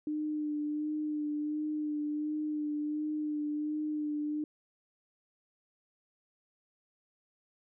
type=tone with vibrato; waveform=sine; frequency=301 Hz; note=D4; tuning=43 cents sharp; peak=-31 dBFS; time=0.07-4.44 s; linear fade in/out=2 ms; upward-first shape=sine; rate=1.4 Hz; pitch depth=21 cents each way; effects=none